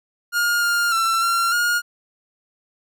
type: tone with pitch steps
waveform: 45% pulse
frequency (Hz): 1419 / 1407 / 1344 / 1371 / 1428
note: F6 / F6 / E6 / F6 / F6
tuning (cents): +27 / +12 / +33 / -32 / +38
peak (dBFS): -17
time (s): 0.32-1.82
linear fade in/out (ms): 50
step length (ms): 300
effects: none